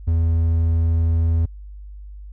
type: tone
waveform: triangle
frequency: 82.41 Hz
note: E2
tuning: in tune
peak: -13 dBFS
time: 0.07-1.46 s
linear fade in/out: 10 ms
effects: added 50 Hz sine -34 dBFS peak until 2.32 s